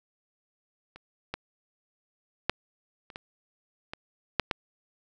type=clicks; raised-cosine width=0.3 ms; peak=-30 / -16 / -7 / -30 / -21 / -20 / -6 / -10 dBFS; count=8; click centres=0.96 / 1.34 / 2.496 / 3.102 / 3.159 / 3.935 / 4.397 / 4.512 s; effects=none